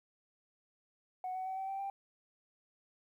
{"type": "tone with pitch steps", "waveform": "sine", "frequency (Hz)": [740, 749.5, 759, 768.8, 778.6, 788.5], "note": ["F#5", "F#5", "F#5", "G5", "G5", "G5"], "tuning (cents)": [0, 22, 44, -34, -12, 10], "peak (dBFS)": -35, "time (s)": [1.24, 1.9], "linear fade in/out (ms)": 2, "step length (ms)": 110, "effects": ["tanh soft clip ceiling -33 dBFS", "12-bit"]}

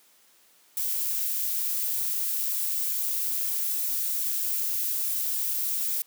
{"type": "noise", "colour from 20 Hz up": "violet", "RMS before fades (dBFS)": -28, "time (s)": [0.77, 6.02], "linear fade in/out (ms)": 2, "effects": ["white hiss -60 dBFS RMS until 6.06 s", "high-pass 200 Hz 12 dB/octave"]}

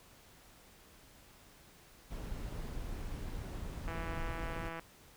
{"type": "noise", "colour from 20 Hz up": "brown", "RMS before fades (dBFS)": -41, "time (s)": [2.1, 4.7], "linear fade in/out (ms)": 20}
{"type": "click train", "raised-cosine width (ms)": 0.5, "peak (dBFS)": -28, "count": 152, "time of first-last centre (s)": [3.88, 4.795], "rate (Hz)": 165}
{"effects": ["pink hiss -60 dBFS RMS until 5.16 s"]}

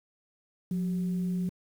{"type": "tone with frequency modulation", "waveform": "sine", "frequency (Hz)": 179.6, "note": "F3", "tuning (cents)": 49, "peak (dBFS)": -27, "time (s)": [0.71, 1.49], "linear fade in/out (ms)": 2, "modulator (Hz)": 208, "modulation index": 0.25, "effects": ["high-pass 60 Hz 12 dB/octave", "9-bit"]}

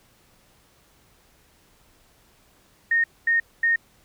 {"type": "tone bursts", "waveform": "sine", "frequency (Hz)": 1846, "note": "A#6", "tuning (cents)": -17, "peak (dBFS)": -17, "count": 3, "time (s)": [2.91, 3.76], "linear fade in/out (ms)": 5, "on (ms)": 130, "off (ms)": 230, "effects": ["pink hiss -59 dBFS RMS until 4.04 s"]}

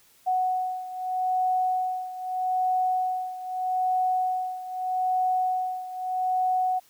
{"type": "beating tone pair", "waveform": "sine", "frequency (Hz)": [740, 740.8], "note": ["F#5", "F#5"], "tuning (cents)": [0, 2], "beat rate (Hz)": 0.8, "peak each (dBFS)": [-25, -29], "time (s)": [0.26, 6.8], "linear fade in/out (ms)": 20, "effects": ["white hiss -59 dBFS RMS until 6.89 s"]}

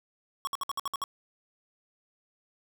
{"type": "tone bursts", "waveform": "square", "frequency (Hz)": 1108.7, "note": "C#6", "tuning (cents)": 0, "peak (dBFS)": -30, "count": 8, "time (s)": [0.45, 1.039], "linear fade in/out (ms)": 0, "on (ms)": 22, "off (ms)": 59, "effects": []}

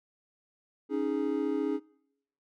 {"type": "chord", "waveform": "triangle", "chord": "C# suspended second", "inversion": "none", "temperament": "just", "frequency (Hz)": [277.2, 311.8, 415.8], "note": ["C#4", "D#4", "G#4"], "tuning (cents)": [0, 4, 2], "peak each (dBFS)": -30, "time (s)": [0.89, 1.8], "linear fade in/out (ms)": 50, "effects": ["noise-tail reverb RT60 0.8 s tail -25 dB re dry"]}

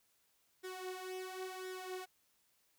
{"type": "tone with flanger", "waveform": "sawtooth", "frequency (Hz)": 371.9, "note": "F#4", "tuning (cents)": 9, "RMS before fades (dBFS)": -45, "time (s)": [0.63, 2.06], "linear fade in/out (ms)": 20, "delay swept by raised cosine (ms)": [0.54, 5.04], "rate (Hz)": 0.95, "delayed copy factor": 0.7, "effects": ["white hiss -75 dBFS RMS until 2.78 s"]}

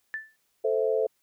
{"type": "tone with exponential decay", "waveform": "sine", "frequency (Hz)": 1760, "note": "A6", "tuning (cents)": 0, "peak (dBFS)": -27, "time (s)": [0.14, 0.36], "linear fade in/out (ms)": 0, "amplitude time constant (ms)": 46}
{"type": "chord", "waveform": "sine", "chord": "A minor", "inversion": "none", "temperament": "equal with one note detuned", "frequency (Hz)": [440, 523.3, 656.2], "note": ["A4", "C5", "E5"], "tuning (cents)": [0, 0, -8], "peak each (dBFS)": [-25, -27, -30], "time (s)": [0.64, 1.07], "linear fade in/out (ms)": 10}
{"effects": ["white hiss -72 dBFS RMS until 1.22 s"]}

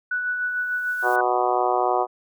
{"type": "tone with tremolo", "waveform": "sine", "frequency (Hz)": 1480, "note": "F#6", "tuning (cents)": 0, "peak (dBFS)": -21, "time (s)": [0.11, 1.21], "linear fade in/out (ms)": 5, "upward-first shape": "sine", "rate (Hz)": 6.7, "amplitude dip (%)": 35}
{"type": "noise with exponential growth", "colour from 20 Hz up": "blue", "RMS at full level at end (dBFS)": -41, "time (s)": [0.14, 1.16], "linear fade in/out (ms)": 5, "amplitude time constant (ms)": 220}
{"type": "harmonic tone", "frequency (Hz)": 123.47, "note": "B2", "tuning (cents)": 0, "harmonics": [3, 4, 5, 6, 7, 8, 9, 10], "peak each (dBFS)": [-26, -28, -28, -22, -31, -27, -30, -31], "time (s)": [1.02, 2.07], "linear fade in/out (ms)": 50}
{"effects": []}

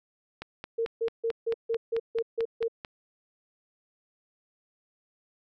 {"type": "click train", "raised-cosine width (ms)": 0.3, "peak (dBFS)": -21, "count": 12, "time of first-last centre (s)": [0.42, 2.848], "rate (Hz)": 4.53}
{"type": "tone bursts", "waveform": "sine", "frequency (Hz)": 457.6, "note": "A#4", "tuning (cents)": -32, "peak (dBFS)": -25, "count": 9, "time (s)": [0.78, 2.682], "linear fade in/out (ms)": 10, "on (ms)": 78, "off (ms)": 150}
{"effects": []}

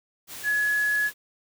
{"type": "tone in noise", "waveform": "sine", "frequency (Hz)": 1692, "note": "G#6", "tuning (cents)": 32, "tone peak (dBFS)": -21, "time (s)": [0.43, 1.11], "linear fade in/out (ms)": 50, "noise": "white", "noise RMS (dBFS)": -39, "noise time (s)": [0.27, 1.14], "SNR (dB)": 15, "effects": []}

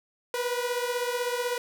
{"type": "beating tone pair", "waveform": "sawtooth", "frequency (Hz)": [483.1, 499.1], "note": ["B4", "B4"], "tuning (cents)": [-38, 18], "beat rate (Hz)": 16, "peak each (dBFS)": [-25, -28], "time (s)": [0.34, 1.58], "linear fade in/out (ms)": 2, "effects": []}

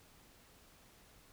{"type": "silence", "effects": ["pink hiss -63 dBFS RMS until 1.32 s"]}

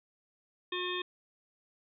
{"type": "harmonic tone", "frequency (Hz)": 360.5, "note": "F#4", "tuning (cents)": -45, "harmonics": [1, 3, 5, 7, 9, 10], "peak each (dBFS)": [-37, -40, -41, -41, -41, -40], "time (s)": [0.72, 1.02], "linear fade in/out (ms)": 5, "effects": []}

